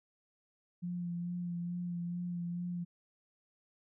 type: tone with vibrato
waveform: sine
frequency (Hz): 174.61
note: F3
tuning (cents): 0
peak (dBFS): -35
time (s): 0.82-2.85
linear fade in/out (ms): 20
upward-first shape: sine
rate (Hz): 2.3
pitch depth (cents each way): 22
effects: none